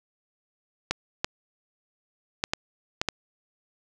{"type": "clicks", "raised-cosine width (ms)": 0.2, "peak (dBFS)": -7, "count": 6, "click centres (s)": [0.91, 1.245, 2.439, 2.535, 3.015, 3.087], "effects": []}